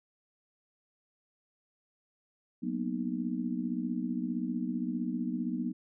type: chord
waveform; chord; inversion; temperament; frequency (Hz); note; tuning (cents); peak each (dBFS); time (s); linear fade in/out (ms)
sine; B major seventh; second; just; 185.21 / 231.5 / 246.9 / 308.7; F#3 / A#3 / B3 / D#4; +2 / -12 / 0 / -14; -37 / -37 / -34 / -38; 2.62-5.73; 20
effects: none